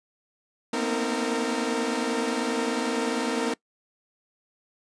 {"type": "tone cluster", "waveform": "sawtooth", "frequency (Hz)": [229.7, 239.9, 259.9, 316.2, 457], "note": ["A#3", "A#3", "C4", "D#4", "A#4"], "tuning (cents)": [-25, 50, -11, 28, -34], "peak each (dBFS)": [-31, -28, -27, -28, -25], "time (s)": [0.73, 3.54], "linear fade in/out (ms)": 5, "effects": ["noise-tail reverb RT60 0.1 s tail -22 dB re dry", "resampled to 22050 Hz"]}